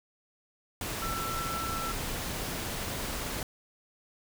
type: tone in noise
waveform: sine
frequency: 1337 Hz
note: E6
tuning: 24 cents sharp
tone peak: -34 dBFS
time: 1.02-1.92 s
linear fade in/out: 2 ms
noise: pink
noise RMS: -35 dBFS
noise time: 0.81-3.43 s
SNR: -2 dB
effects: none